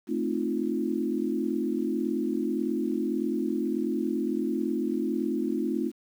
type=chord; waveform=sine; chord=F dominant seventh; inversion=first; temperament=equal; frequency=220 / 261.6 / 311.1 / 349.2 Hz; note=A3 / C4 / Eb4 / F4; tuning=0 / 0 / 0 / 0 cents; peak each=-31 dBFS; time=0.07-5.92 s; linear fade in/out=50 ms; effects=9-bit